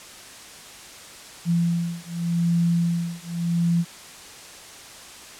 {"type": "beating tone pair", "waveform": "sine", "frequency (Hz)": [170, 170.85], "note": ["F3", "F3"], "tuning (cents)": [-46, -38], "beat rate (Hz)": 0.85, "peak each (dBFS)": -23, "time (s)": [1.45, 3.85], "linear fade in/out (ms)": 50, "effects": ["white hiss -42 dBFS RMS until 5.39 s", "low-pass 9000 Hz 12 dB/octave"]}